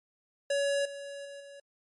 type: tone with level steps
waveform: square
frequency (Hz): 563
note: C#5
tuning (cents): +27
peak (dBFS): -27 / -40 / -43 / -47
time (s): 0.5-1.6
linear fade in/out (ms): 5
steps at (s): 0.85 / 1.25 / 1.4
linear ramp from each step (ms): 5
effects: MP3 48 kbps